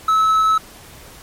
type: tone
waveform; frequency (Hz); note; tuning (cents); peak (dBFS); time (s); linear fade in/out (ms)
triangle; 1298; E6; -27; -10; 0.08-0.58; 5
effects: pink hiss -41 dBFS RMS until 1.22 s + MP3 64 kbps